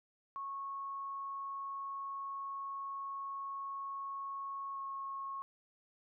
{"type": "tone with pitch glide", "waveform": "sine", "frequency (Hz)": [1100, 1092.4], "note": ["C#6", "C#6"], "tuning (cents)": [-14, -26], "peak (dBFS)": -39, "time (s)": [0.36, 5.42], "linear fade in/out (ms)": 0, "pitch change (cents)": -12, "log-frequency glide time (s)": [4.73, 4.78], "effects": []}